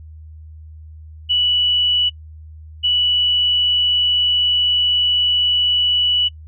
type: tone pair in turn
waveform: sine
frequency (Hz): 2952 / 2952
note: F#7 / F#7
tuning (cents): -5 / -5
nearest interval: unison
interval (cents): 0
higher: neither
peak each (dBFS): -13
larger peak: neither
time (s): 1.29-2.1 / 2.83-6.29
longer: second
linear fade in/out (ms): 20
effects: noise-tail reverb RT60 0.1 s tail -25 dB re dry + added 78 Hz sine -35 dBFS peak until 6.47 s